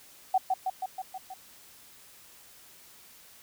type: tone with echo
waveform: sine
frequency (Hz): 755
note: F#5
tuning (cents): +35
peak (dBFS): -20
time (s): 0.34-0.38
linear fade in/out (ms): 5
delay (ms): 160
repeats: 6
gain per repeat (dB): -3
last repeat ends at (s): 1.34
effects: white hiss -54 dBFS RMS until 3.42 s